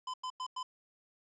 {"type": "tone bursts", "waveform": "square", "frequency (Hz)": 1017, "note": "C6", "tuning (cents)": -50, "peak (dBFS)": -37, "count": 4, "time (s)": [0.07, 0.63], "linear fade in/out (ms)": 5, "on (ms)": 68, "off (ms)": 96, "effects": ["resampled to 16000 Hz", "11-bit"]}